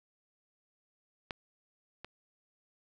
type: clicks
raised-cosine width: 0.3 ms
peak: -20 / -27 dBFS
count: 2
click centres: 1.308 / 2.046 s
effects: none